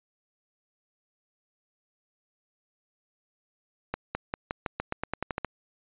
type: accelerating click train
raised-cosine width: 0.5 ms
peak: -14 dBFS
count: 13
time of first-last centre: 3.94-5.447 s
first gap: 210 ms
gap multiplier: 0.9
effects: resampled to 8000 Hz